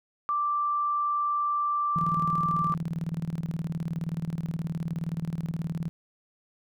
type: tone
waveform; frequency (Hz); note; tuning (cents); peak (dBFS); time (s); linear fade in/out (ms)
sine; 1174.7; D6; 0; -24; 0.29-2.74; 0
type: tone with tremolo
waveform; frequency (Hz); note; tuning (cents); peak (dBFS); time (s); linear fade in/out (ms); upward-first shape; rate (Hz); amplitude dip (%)
sine; 164.1; E3; -8; -26; 1.96-5.89; 0; square; 19; 80
effects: none